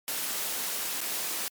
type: noise with dropouts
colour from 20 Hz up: white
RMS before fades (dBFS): -32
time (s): 0.08-1.48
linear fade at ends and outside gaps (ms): 0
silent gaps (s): 1.006-1.014
effects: high-pass 200 Hz 12 dB/octave + MP3 96 kbps